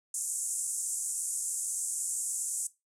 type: band-pass noise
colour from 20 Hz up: pink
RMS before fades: -34 dBFS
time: 0.14-2.67 s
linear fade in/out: 2 ms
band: 7100 to 10000 Hz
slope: 48 dB/octave
effects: noise-tail reverb RT60 0.2 s tail -17 dB re dry